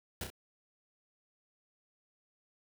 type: noise with echo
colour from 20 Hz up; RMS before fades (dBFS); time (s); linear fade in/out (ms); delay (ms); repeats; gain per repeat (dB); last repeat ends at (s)
pink; -38; 0.21-0.24; 2; 31; 2; -5; 0.302
effects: none